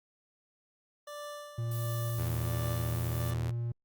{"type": "tone with tremolo", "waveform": "25% pulse", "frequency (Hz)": 587.3, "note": "D5", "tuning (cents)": 0, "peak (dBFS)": -36, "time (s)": [1.07, 3.34], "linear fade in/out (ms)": 5, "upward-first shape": "sine", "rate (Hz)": 1.4, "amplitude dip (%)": 65}
{"type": "tone with pitch glide", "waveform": "triangle", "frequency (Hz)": [116.5, 118.06], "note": ["A#2", "A#2"], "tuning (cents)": [-1, 22], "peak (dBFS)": -29, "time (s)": [1.58, 3.72], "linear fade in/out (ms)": 5, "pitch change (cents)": 23, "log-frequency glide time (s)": [2.91, 3.37]}
{"type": "noise", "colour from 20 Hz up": "violet", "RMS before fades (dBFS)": -44, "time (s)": [1.71, 3.31], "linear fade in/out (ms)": 5}
{"type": "tone with vibrato", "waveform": "sawtooth", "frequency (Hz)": 82.5, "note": "E2", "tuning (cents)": 2, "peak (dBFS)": -32, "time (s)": [2.18, 3.51], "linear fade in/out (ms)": 10, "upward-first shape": "square", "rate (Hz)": 3.9, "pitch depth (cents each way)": 39}
{"effects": ["Opus 48 kbps"]}